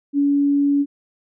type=tone; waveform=sine; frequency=283.9 Hz; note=C#4; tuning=41 cents sharp; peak=-14 dBFS; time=0.13-0.86 s; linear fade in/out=50 ms; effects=none